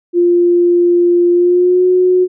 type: tone with pitch glide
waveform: sine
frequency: 349.2 to 365.3 Hz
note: F4 to F#4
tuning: 0 to -22 cents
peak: -7 dBFS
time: 0.13-2.28 s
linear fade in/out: 50 ms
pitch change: +78 cents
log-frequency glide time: 1.32-1.85 s
effects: none